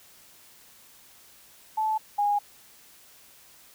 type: tone pair in turn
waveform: sine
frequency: 870 / 821.2 Hz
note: A5 / G#5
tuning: -20 / -20 cents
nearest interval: minor second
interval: 100 cents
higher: first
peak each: -23 / -21 dBFS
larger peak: second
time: 1.77-1.98 / 2.18-2.39 s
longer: neither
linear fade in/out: 10 ms
effects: white hiss -54 dBFS RMS until 3.74 s

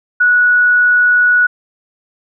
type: tone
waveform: sine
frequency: 1467 Hz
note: F#6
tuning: 15 cents flat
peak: -7 dBFS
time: 0.2-1.47 s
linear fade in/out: 10 ms
effects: none

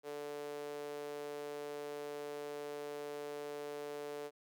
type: tone with high-pass filter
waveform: sawtooth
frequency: 146.3 Hz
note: D3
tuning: 6 cents flat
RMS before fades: -44 dBFS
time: 0.03-4.31 s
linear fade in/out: 50 ms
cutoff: 460 Hz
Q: 4.1
effects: none

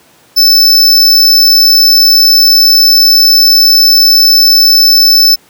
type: tone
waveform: square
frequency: 5274 Hz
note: E8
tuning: in tune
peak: -3 dBFS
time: 0.36-5.36 s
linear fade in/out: 20 ms
effects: pink hiss -44 dBFS RMS until 5.49 s + high-pass 150 Hz 12 dB/octave

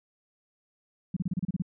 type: tone bursts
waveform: sine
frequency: 180.7 Hz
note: F#3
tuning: 41 cents flat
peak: -25 dBFS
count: 9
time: 1.14-1.622 s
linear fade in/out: 5 ms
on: 26 ms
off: 31 ms
effects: none

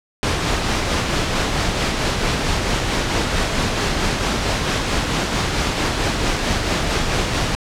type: noise with tremolo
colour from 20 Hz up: pink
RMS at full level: -18 dBFS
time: 0.23-7.55 s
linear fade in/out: 0 ms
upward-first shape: sine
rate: 4.5 Hz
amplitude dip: 30%
effects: low-pass 6000 Hz 12 dB/octave

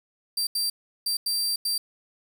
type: tone bursts at uneven times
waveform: sawtooth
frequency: 4700 Hz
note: D8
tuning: 1 cent sharp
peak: -21 dBFS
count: 5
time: 0.37-0.47 / 0.55-0.7 / 1.06-1.17 / 1.26-1.56 / 1.65-1.78 s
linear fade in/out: 5 ms
effects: 8-bit

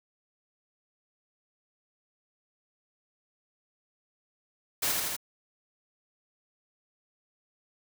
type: noise with echo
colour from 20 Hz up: white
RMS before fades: -28 dBFS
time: 4.82-4.92 s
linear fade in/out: 10 ms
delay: 82 ms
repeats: 3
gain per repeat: -2 dB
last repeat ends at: 5.166 s
effects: none

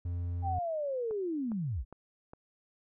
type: tone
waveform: triangle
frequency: 87.31 Hz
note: F2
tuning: in tune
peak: -30 dBFS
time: 0.05-0.59 s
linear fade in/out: 5 ms
type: linear sweep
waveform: sine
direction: down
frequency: 804 to 41.7 Hz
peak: -31 dBFS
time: 0.42-1.85 s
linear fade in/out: 50 ms
type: click train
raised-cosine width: 1 ms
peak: -33 dBFS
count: 4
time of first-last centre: 1.11-2.334 s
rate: 2.45 Hz
effects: none

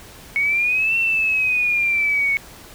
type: exponential two-way sweep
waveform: sine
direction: up then down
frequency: 2207 to 2712 to 2207 Hz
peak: -16 dBFS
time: 0.36-2.37 s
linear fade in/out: 0 ms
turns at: 0.97 s
effects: pink hiss -42 dBFS RMS until 2.74 s

